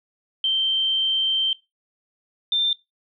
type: tone pair in turn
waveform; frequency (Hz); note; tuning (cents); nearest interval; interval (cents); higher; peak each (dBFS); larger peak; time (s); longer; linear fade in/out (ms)
sine; 3128 / 3583; G7 / A7; -4 / +31; major second; 235; second; -18; neither; 0.44-1.53 / 2.52-2.73; first; 2
effects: noise-tail reverb RT60 0.2 s tail -19 dB re dry